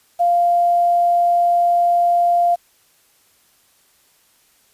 sine tone with quantisation, 696 Hz, F5, 6 cents flat, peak -12 dBFS, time 0.19-2.56 s, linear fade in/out 20 ms, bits 7, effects white hiss -57 dBFS RMS until 4.73 s + resampled to 32000 Hz

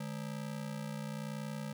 square ring-modulated tone, 180 Hz, F#3, 47 cents flat, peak -36 dBFS, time 0-1.73 s, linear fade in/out 5 ms, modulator 30.5 Hz, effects none

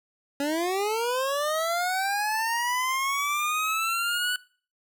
25% pulse linear sweep, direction up, 276.7 to 1488 Hz, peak -21 dBFS, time 0.4-4.36 s, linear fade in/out 2 ms, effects noise-tail reverb RT60 0.4 s tail -20 dB re dry

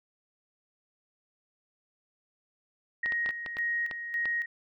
sine tone with tremolo, 1879 Hz, A#6, 13 cents sharp, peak -27 dBFS, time 3.03-4.46 s, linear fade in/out 5 ms, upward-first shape square, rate 1.8 Hz, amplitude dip 60%
clicks, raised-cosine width 0.3 ms, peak -22 dBFS, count 8, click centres 3.06 / 3.122 / 3.261 / 3.291 / 3.462 / 3.569 / 3.912 / 4.256 s
effects none

